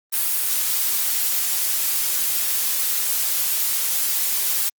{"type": "noise", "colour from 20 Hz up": "blue", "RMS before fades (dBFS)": -21, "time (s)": [0.12, 4.7], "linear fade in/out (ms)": 20, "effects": ["Opus 32 kbps"]}